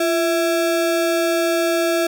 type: ring-modulated tone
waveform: square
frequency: 500 Hz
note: B4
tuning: 21 cents sharp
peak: -14 dBFS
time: 0-2.07 s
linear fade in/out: 5 ms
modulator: 157 Hz
effects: none